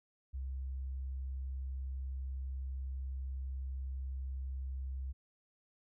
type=tone; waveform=sine; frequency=66 Hz; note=C2; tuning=16 cents sharp; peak=-37 dBFS; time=0.33-5.13 s; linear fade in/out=20 ms; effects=none